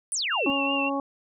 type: exponential sweep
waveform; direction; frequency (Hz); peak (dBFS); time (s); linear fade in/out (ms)
sine; down; 10180 to 240; -25; 0.12-0.5; 0
type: tone with vibrato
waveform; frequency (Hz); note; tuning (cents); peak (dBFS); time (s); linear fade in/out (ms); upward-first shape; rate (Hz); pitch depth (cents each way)
sine; 2746; F7; -30; -26; 0.3-0.9; 20; triangle; 5.2; 54
type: harmonic tone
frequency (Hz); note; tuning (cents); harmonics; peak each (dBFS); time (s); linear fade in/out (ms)
277.2; C#4; 0; 1 / 2 / 3 / 4; -28 / -31 / -32 / -32; 0.46-1; 2
effects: none